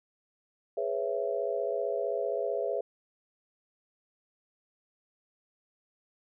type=chord; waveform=sine; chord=C# minor seventh; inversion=second; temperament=just; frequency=415.8 / 498.9 / 554.4 / 665.2 Hz; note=G#4 / B4 / C#5 / E5; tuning=+2 / +17 / 0 / +16 cents; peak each=-34 dBFS; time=0.77-2.81 s; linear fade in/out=5 ms; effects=none